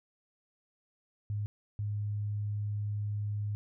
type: tone bursts at uneven times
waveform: sine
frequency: 103.83 Hz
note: G#2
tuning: in tune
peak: -31 dBFS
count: 2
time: 1.3-1.46 / 1.79-3.55 s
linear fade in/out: 0 ms
effects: none